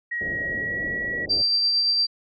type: tone with pitch glide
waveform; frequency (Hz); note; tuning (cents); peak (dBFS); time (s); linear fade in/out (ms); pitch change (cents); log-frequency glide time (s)
sine; 1900 to 1926.5; A#6 to B6; +33 to -44; -25; 0.11-1.26; 10; +23; 0.42-0.84
type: low-pass noise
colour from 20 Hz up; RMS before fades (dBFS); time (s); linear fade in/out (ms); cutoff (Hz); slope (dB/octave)
white; -36; 0.21-1.42; 2; 620; 48
type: tone with tremolo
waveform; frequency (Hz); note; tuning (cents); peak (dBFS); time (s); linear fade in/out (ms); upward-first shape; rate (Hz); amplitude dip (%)
sine; 4699; D8; 0; -17; 1.29-2.07; 20; triangle; 8.7; 30
effects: none

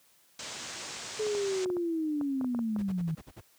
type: low-pass noise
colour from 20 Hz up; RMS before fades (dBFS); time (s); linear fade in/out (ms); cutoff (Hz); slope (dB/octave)
white; -41; 0.39-1.65; 2; 7900; 48
type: linear sweep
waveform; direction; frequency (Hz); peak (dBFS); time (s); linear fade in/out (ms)
sine; down; 433.5 to 155.56; -28; 1.19-3.15; 10
type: clicks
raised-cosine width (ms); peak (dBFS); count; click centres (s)
1; -26; 11; 1.267 / 1.35 / 1.659 / 1.701 / 1.768 / 2.212 / 2.412 / 2.445 / 2.548 / 2.591 / 2.763
type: noise bursts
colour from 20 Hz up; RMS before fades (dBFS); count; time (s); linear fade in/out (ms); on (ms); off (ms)
brown; -38; 7; 2.78-3.408; 10; 46; 51
effects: white hiss -64 dBFS RMS until 3.58 s + high-pass 100 Hz 12 dB/octave

